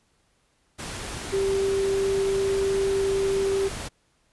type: tone in noise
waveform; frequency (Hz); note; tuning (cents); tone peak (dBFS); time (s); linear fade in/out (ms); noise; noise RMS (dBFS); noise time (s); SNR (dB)
sine; 390.7; G4; -6; -21; 1.32-3.69; 20; pink; -34; 0.78-3.89; +10
effects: pink hiss -67 dBFS RMS until 4.32 s + resampled to 24000 Hz